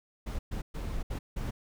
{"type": "noise bursts at uneven times", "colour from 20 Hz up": "brown", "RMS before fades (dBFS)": -34, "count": 5, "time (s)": [[0.26, 0.39], [0.51, 0.62], [0.74, 1.03], [1.1, 1.19], [1.36, 1.51]], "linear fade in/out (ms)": 10, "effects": []}